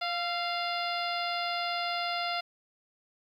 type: harmonic tone with a mistuned harmonic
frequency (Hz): 698.5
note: F5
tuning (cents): 0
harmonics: 1 / 2 / 3 / 4 / 5 / 6 / 7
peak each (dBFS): -33 / -36 / -38 / -39 / -40 / -41 / -41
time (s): 0.01-2.41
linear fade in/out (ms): 10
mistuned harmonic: 2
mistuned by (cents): -32
effects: 10-bit